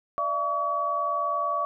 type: tone cluster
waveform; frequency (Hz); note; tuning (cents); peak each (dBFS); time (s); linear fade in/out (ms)
sine; 596 / 676 / 1135; D5 / E5 / C#6; +25 / +43 / +41; -33 / -32 / -25; 0.18-1.65; 0
effects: none